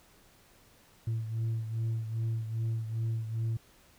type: beating tone pair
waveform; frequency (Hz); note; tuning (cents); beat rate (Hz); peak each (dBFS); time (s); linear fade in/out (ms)
sine; 112.5 / 115; A2 / A#2; +39 / -23; 2.5; -29 / -35; 1.07-3.57; 5
effects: tanh soft clip ceiling -27 dBFS + pink hiss -61 dBFS RMS until 3.98 s